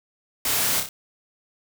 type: noise with echo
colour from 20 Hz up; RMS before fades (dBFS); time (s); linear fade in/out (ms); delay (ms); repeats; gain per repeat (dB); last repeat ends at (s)
white; -24; 0.45-0.8; 2; 30; 3; -5; 0.89
effects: none